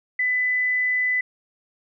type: tone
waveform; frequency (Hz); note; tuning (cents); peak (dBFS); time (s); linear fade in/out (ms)
sine; 2000; B6; +21; -19; 0.19-1.21; 5
effects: none